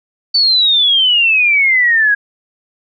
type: exponential sweep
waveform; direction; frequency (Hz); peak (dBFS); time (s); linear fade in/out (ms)
sine; down; 4561 to 1633; -8; 0.34-2.15; 10
effects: none